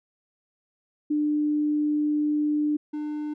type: tone pair in turn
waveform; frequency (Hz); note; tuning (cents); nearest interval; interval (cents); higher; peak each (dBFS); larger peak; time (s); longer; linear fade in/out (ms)
sine / triangle; 298.6 / 300; D4 / D4; +29 / +37; unison; 8; second; -21 / -26; first; 1.1-2.77 / 2.93-3.34; first; 10
effects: none